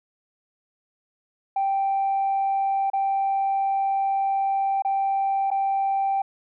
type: tone with dropouts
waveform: sine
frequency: 783 Hz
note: G5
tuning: 2 cents flat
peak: -19 dBFS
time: 1.56-6.22 s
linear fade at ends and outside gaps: 5 ms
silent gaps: 2.901-2.933 / 4.822-4.848 / 5.504-5.513 s
effects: tanh soft clip ceiling -17 dBFS